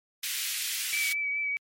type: high-pass noise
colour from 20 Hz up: pink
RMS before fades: -32 dBFS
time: 0.23-1.13 s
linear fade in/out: 5 ms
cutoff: 2100 Hz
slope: 24 dB/octave
type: tone with vibrato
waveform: sine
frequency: 2291 Hz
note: D7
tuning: 44 cents flat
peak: -27 dBFS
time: 0.93-1.57 s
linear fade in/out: 0 ms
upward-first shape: triangle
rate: 4.8 Hz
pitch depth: 29 cents each way
effects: MP3 64 kbps